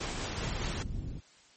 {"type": "noise with tremolo", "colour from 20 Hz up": "pink", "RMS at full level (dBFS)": -35, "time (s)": [0, 0.83], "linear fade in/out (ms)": 10, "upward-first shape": "triangle", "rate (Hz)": 5, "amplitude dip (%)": 30}
{"type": "low-pass noise", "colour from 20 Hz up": "pink", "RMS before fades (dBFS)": -37, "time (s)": [0.32, 1.21], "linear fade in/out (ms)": 50, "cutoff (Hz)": 190, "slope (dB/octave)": 12}
{"effects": ["white hiss -60 dBFS RMS until 1.56 s", "MP3 32 kbps"]}